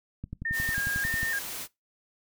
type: click train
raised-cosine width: 5 ms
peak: -23 dBFS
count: 12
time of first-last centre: 0.24-1.231 s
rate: 11.1 Hz
type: tone with vibrato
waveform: sine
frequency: 1719 Hz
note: A6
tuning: 41 cents flat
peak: -27 dBFS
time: 0.45-1.39 s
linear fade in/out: 5 ms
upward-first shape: square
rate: 1.7 Hz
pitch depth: 98 cents each way
type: noise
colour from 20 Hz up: white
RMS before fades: -37 dBFS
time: 0.52-1.68 s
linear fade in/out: 50 ms
effects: noise-tail reverb RT60 0.2 s tail -22 dB re dry